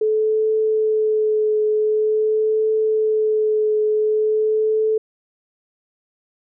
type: tone with vibrato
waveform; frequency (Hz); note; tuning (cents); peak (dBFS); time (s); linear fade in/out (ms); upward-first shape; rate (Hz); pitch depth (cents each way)
sine; 431.8; A4; -33; -15; 0.01-4.98; 5; triangle; 0.46; 19
effects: none